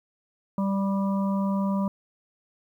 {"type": "harmonic tone with a mistuned harmonic", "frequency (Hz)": 196, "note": "G3", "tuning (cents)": 0, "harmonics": [1, 3, 5, 6], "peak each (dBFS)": [-23, -34, -34, -40], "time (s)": [0.58, 1.88], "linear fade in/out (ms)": 2, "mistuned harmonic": 6, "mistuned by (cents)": 16, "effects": ["10-bit"]}